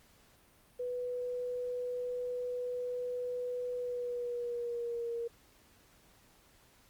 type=tone with pitch glide; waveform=sine; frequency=493.9 to 468.1 Hz; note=B4 to A#4; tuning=0 to +7 cents; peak=-34 dBFS; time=0.79-5.28 s; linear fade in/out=10 ms; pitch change=-93 cents; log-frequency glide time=3.73-5.1 s; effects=pink hiss -64 dBFS RMS until 6.89 s + Opus 48 kbps